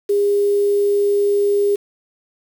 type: tone with quantisation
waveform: sine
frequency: 406.1 Hz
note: G#4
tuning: 39 cents flat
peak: -13 dBFS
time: 0.09-1.76 s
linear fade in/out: 10 ms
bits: 6
effects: none